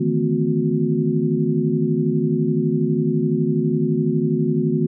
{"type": "tone cluster", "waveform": "sine", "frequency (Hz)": [150.8, 162.8, 220.4, 253.8, 364.5], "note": ["D3", "E3", "A3", "B3", "F#4"], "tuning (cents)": [46, -21, 3, 47, -26], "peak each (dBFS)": -23, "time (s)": [0, 4.87], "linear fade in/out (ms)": 10, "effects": []}